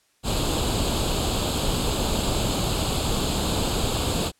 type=noise with comb filter; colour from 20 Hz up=pink; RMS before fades=-24 dBFS; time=0.23-4.32 s; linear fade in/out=50 ms; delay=0.26 ms; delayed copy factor=+0.75; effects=white hiss -65 dBFS RMS until 4.39 s + low-pass 10000 Hz 12 dB/octave